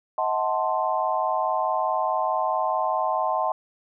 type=chord; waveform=sine; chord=D# diminished seventh; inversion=none; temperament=equal with one note detuned; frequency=635.3 / 740 / 880 / 1046.5 Hz; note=D#5 / F#5 / A5 / C6; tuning=+36 / 0 / 0 / 0 cents; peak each=-27 dBFS; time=0.18-3.52 s; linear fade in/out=2 ms; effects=none